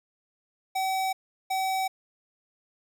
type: tone pair in turn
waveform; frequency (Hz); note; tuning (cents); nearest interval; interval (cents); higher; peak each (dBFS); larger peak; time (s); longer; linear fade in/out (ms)
square; 762 / 762; G5 / G5; -49 / -49; unison; 0; neither; -26; neither; 0.75-1.13 / 1.5-1.88; neither; 10
effects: none